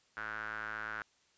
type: tone with band-pass filter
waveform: square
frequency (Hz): 54.3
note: A1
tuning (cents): -22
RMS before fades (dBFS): -41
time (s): 0.17-1.02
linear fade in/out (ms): 0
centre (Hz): 1500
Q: 7.4
effects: white hiss -70 dBFS RMS until 1.37 s + resampled to 16000 Hz